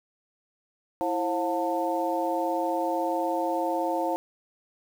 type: harmonic tone with a mistuned harmonic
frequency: 178.4 Hz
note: F3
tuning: 37 cents sharp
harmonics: 2 / 3 / 4 / 5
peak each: -30 / -30 / -30 / -30 dBFS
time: 1.01-4.16 s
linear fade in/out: 0 ms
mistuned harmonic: 2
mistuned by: -130 cents
effects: 8-bit